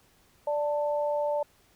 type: tone pair together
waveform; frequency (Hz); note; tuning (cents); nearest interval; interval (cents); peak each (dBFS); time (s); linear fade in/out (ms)
sine; 587.3 / 886.1; D5 / A5; 0 / +12; perfect fifth; 712; -26 / -32; 0.47-1.43; 5
effects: pink hiss -63 dBFS RMS until 1.75 s